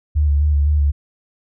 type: tone with vibrato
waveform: sine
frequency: 73.3 Hz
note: D2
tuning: 3 cents flat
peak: -12 dBFS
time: 0.15-0.92 s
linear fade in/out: 20 ms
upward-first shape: square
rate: 3.9 Hz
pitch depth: 32 cents each way
effects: none